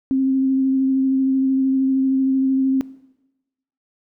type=tone with vibrato; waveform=sine; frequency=265.8 Hz; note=C4; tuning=27 cents sharp; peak=-15 dBFS; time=0.11-2.81 s; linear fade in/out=0 ms; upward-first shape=sine; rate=13 Hz; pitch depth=14 cents each way; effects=noise-tail reverb RT60 1.0 s tail -19 dB re dry